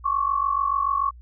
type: tone pair together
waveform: sine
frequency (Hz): 1090 / 1136.9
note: C#6 / C#6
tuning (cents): -29 / +43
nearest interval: minor second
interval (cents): 72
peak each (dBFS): -23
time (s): 0.04-1.11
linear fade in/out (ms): 20
effects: added 60 Hz sine -42 dBFS peak until 1.21 s